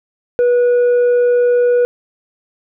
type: tone with tanh clipping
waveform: sine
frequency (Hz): 486.9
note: B4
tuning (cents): -25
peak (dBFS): -10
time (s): 0.39-1.85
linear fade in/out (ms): 0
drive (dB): 3
effects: none